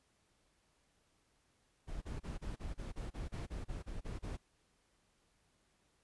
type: noise bursts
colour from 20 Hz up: brown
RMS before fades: -42 dBFS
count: 14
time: 1.87-4.373 s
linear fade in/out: 20 ms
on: 150 ms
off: 31 ms
effects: pink hiss -75 dBFS RMS until 6.03 s + resampled to 24000 Hz